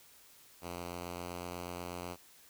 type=tone with pitch glide; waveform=5% pulse; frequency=87.31 to 88.22 Hz; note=F2 to F2; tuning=0 to +18 cents; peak=-29 dBFS; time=0.61-2.17 s; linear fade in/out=50 ms; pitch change=+18 cents; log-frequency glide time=0.79-1.37 s; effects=white hiss -60 dBFS RMS until 2.49 s